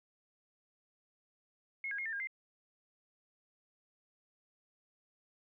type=tone with pitch steps; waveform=sine; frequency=2167 / 1634 / 2146 / 1795 / 1617 / 2088 Hz; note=C#7 / G#6 / C7 / A6 / G#6 / C7; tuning=-40 / -29 / +43 / +34 / -47 / -4 cents; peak=-36 dBFS; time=1.84-2.272 s; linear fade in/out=2 ms; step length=72 ms; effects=none